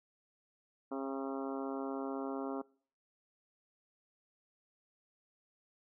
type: harmonic tone with a mistuned harmonic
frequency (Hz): 135.7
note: C#3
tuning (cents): -36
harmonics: 2 / 3 / 4 / 5 / 6 / 7 / 8 / 9 / 10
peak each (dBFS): -39 / -43 / -45 / -47 / -49 / -50 / -51 / -52 / -53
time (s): 0.91-2.62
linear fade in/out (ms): 10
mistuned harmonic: 6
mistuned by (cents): -19
effects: noise-tail reverb RT60 0.5 s tail -24 dB re dry